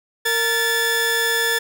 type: tone pair together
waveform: sawtooth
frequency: 461.6 / 1740.8 Hz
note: A#4 / A6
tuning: -17 / -19 cents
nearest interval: octave + major seventh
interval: 2298 cents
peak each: -20 / -15 dBFS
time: 0.25-1.59 s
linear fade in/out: 10 ms
effects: none